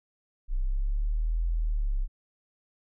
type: exponential two-way sweep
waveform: sine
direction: up then down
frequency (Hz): 30.75 to 42.56 to 32.02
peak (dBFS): -24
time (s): 0.48-2.08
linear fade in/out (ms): 50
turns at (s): 1.47
effects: none